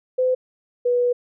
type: tone pair in turn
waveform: sine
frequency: 510 / 488.8 Hz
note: C5 / B4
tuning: -44 / -18 cents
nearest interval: minor second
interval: 74 cents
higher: first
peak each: -16 dBFS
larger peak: neither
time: 0.18-0.35 / 0.85-1.13 s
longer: second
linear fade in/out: 10 ms
effects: none